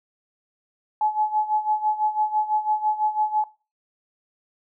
sine tone with tremolo, 854 Hz, G#5, 48 cents sharp, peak -17 dBFS, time 1.01-3.44 s, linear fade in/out 2 ms, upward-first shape sine, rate 6 Hz, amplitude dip 75%, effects noise-tail reverb RT60 0.3 s tail -18 dB re dry

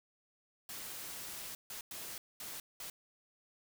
white noise bursts at uneven times, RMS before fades -45 dBFS, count 5, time 0.69-1.55 / 1.7-1.81 / 1.91-2.18 / 2.4-2.6 / 2.8-2.9 s, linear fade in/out 2 ms, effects none

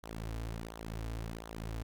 sawtooth tone with flanger, 55.7 Hz, A1, 22 cents sharp, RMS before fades -41 dBFS, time 0.03-1.83 s, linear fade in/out 10 ms, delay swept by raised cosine 0.39 to 5.49 ms, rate 1.4 Hz, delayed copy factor -0.75, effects none

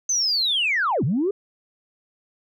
sine linear two-way sweep, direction down then up, 6272 to 110 to 418 Hz, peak -18 dBFS, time 0.09-1.31 s, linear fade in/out 5 ms, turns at 1.04 s, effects tanh soft clip ceiling -14 dBFS

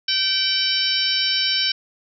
harmonic tone with a mistuned harmonic, 772 Hz, G5, 27 cents flat, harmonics 2 / 3 / 4 / 5 / 6 / 7, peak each -29 / -29 / -23 / -26 / -25 / -23 dBFS, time 0.08-1.72 s, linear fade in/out 5 ms, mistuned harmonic 4, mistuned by -24 cents, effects none

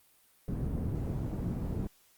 white low-pass noise, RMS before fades -34 dBFS, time 0.48-1.87 s, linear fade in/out 2 ms, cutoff 180 Hz, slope 12 dB/octave, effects white hiss -65 dBFS RMS until 2.17 s + Opus 32 kbps

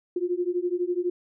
sine beating tone pair, 349.2 / 361.2 Hz, F4 / F#4, 0 / -42 cents, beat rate 12 Hz, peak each -27 / -27 dBFS, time 0.16-1.1 s, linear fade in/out 5 ms, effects none

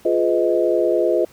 sine chord, F half-diminished seventh, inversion none, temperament just, 349.2 / 419.1 / 502.9 / 628.6 Hz, F4 / Ab4 / Cb5 / Eb5, 0 / +16 / +31 / +18 cents, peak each -19 / -22 / -21 / -20 dBFS, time 0.05-1.25 s, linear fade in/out 5 ms, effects pink hiss -50 dBFS RMS until 1.32 s + high-pass 60 Hz 12 dB/octave

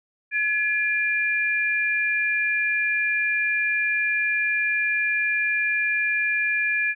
sine tone pair together, 1700 / 2392 Hz, G#6 / D7, +40 / +31 cents, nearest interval tritone, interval 591 cents, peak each -23 dBFS, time 0.31-6.95 s, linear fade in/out 50 ms, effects none

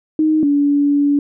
sine tone pair in turn, 311.1 / 286.7 Hz, D#4 / D4, 0 / -42 cents, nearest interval minor second, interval 142 cents, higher first, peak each -11 dBFS, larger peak neither, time 0.19-0.43 / 0.43-1.19 s, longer second, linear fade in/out 2 ms, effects none

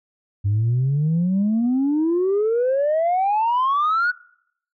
sine exponential sweep, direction up, 98 to 1492 Hz, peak -15 dBFS, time 0.44-4.12 s, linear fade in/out 20 ms, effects noise-tail reverb RT60 0.7 s tail -23 dB re dry + tanh soft clip ceiling -14 dBFS

